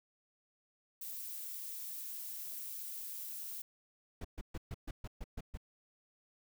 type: noise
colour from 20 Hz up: violet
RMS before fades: -44 dBFS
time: 1.01-3.62 s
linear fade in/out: 5 ms
type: noise bursts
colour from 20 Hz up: brown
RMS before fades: -41 dBFS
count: 9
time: 4.21-5.574 s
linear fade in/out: 5 ms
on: 36 ms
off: 130 ms
effects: none